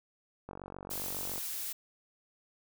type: click train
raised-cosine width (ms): 1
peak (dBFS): -29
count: 43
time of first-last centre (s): 0.49-1.38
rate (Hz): 47.2
type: noise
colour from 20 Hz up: blue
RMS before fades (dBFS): -38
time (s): 0.9-1.73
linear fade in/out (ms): 10
effects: none